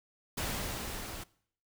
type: noise with level ramp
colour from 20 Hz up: pink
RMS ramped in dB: -34 to -43 dBFS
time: 0.37-1.24 s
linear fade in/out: 10 ms
effects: noise-tail reverb RT60 0.6 s tail -21 dB re dry